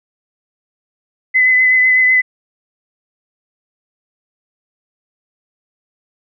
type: tone with vibrato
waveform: sine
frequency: 2022 Hz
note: B6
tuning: 40 cents sharp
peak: -8 dBFS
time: 1.34-2.22 s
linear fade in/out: 20 ms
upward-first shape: triangle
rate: 8 Hz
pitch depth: 23 cents each way
effects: none